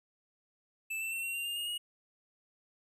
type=tone with pitch steps; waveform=square; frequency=2637 / 2671 / 2705 / 2739 / 2775 / 2810 / 2846 / 2882 Hz; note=E7 / E7 / E7 / F7 / F7 / F7 / F7 / F#7; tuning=0 / +22 / +44 / -34 / -12 / +10 / +32 / -46 cents; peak=-35 dBFS; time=0.9-1.78 s; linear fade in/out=10 ms; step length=110 ms; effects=none